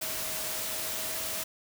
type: tone in noise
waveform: sine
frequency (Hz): 637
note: D#5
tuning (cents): +41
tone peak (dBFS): -45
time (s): 0.01-1.44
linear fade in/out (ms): 10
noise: white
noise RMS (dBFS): -34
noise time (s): 0.01-1.44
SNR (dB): -14
effects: none